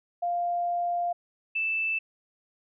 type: tone pair in turn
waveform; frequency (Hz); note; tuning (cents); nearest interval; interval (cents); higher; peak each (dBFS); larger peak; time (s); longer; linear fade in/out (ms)
sine; 698.5 / 2642; F5 / E7; 0 / +3; octave + major seventh; 2303; second; -25; neither; 0.22-1.13 / 1.55-1.99; first; 10
effects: none